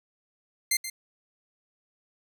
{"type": "tone with echo", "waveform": "10% pulse", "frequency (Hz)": 2093, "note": "C7", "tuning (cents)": 0, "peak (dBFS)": -13, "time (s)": [0.71, 0.77], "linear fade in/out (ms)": 5, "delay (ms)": 130, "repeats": 1, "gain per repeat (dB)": -11, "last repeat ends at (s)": 0.9, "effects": []}